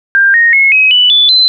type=tone with pitch steps; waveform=sine; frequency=1592 / 1860.7 / 2175 / 2542 / 2971 / 3472 / 4058 Hz; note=G6 / A#6 / C#7 / D#7 / F#7 / A7 / B7; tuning=+26 / -4 / -33 / +36 / +6 / -24 / +46 cents; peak=-4 dBFS; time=0.15-1.48 s; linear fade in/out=0 ms; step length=190 ms; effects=none